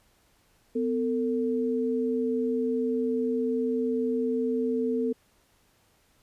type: tone pair together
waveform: sine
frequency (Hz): 251.3 / 449.4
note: B3 / A4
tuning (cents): +30 / +37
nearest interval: minor seventh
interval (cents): 1007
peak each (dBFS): -27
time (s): 0.75-5.13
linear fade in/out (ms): 10
effects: pink hiss -65 dBFS RMS until 6.22 s + resampled to 32000 Hz